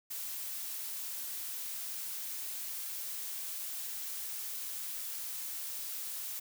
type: noise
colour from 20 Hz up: blue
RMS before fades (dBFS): -40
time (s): 0.1-6.4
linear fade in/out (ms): 10
effects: none